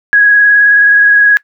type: tone with vibrato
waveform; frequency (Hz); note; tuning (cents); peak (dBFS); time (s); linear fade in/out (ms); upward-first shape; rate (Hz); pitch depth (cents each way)
sine; 1661.2; G#6; 0; -3; 0.13-1.37; 0; triangle; 19; 23
effects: noise-tail reverb RT60 0.1 s tail -21 dB re dry